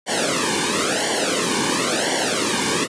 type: noise with flanger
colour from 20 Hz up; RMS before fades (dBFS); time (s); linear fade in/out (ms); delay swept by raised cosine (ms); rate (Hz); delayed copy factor
pink; -20; 0.06-2.88; 50; 0.78 to 1.55; 0.97; -0.95
effects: high-pass 200 Hz 12 dB/octave + resampled to 22050 Hz